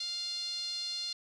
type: tone with band-pass filter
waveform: 5% pulse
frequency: 701 Hz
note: F5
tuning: 6 cents sharp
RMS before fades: -37 dBFS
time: 0-1.13 s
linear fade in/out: 5 ms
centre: 4100 Hz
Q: 7.6
effects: none